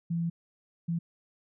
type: tone bursts at uneven times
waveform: sine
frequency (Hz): 168.3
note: E3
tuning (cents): +36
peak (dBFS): -27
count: 2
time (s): 0.1-0.3 / 0.88-0.99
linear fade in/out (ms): 10
effects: none